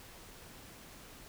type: silence
effects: pink hiss -53 dBFS RMS until 1.28 s